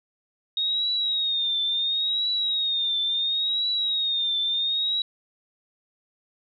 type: tone with vibrato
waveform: sine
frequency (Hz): 3729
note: A#7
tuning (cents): 0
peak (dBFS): -22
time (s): 0.57-5.02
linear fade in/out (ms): 2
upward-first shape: triangle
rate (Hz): 0.72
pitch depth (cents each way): 96
effects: none